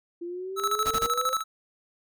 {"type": "exponential sweep", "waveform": "sine", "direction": "up", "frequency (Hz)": [339.9, 523.3], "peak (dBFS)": -32, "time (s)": [0.21, 1.34], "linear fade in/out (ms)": 10}
{"type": "tone with tremolo", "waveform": "square", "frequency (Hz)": 1305, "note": "E6", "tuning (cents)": -18, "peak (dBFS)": -23, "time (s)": [0.56, 1.44], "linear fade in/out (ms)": 50, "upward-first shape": "square", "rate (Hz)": 13, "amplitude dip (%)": 70}
{"type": "noise bursts", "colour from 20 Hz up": "pink", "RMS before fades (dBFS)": -34, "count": 3, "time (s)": [0.85, 1.07], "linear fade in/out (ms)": 10, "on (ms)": 58, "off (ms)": 23}
{"effects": []}